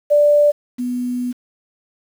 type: tone pair in turn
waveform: sine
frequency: 587.3 / 246.9 Hz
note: D5 / B3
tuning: 0 / 0 cents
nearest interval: octave + minor third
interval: 1500 cents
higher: first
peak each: -9 / -19 dBFS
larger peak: first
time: 0.1-0.52 / 0.78-1.33 s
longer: second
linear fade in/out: 20 ms
effects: 7-bit